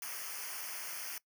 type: noise with comb filter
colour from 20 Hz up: white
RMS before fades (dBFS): -42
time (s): 0.02-1.18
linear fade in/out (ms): 2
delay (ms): 0.26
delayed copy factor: -1
effects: noise-tail reverb RT60 0.1 s tail -21 dB re dry